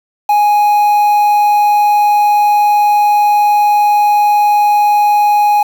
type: tone with quantisation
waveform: triangle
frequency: 830.6 Hz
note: G#5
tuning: in tune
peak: -5 dBFS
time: 0.29-5.63 s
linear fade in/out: 5 ms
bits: 5
effects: none